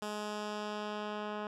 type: tone with low-pass filter sweep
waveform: 10% pulse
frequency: 210 Hz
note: G#3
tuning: 19 cents sharp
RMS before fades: -39 dBFS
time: 0.02-1.47 s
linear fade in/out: 2 ms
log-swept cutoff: 9700 to 2300 Hz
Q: 0.89
effects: none